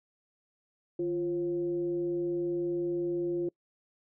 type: tone with frequency modulation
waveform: sine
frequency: 347.3 Hz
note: F4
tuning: 10 cents flat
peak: -28 dBFS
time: 0.99-3.49 s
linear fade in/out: 5 ms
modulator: 190 Hz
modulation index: 0.38
effects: noise-tail reverb RT60 0.1 s tail -25 dB re dry